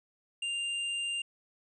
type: tone with tanh clipping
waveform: triangle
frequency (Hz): 2794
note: F7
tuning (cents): 0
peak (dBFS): -33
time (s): 0.42-1.22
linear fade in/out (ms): 5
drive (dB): 18
effects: resampled to 22050 Hz